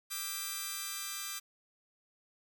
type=chord; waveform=5% pulse; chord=E minor seventh; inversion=third; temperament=just; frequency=1186.7 / 1318.5 / 1582.2 / 1977.8 Hz; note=D6 / E6 / G6 / B6; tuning=+18 / 0 / +16 / +2 cents; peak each=-30 / -35 / -32 / -36 dBFS; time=0.1-1.4 s; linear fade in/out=20 ms; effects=none